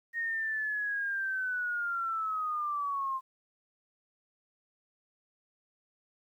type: linear sweep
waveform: sine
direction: down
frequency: 1864.7 to 1046.5 Hz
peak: -30 dBFS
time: 0.13-3.21 s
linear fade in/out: 50 ms
effects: 11-bit